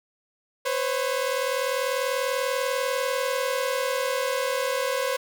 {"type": "tone pair together", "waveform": "sawtooth", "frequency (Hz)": [504, 544.2], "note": ["B4", "C#5"], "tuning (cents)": [35, -32], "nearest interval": "minor second", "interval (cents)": 133, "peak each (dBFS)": -23, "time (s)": [0.65, 5.17], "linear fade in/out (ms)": 10, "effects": []}